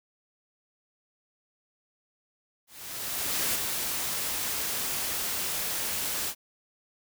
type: noise with ADSR envelope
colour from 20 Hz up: white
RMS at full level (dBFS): -27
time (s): 2.67-6.35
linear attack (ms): 880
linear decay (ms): 11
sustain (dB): -4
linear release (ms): 70
effects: none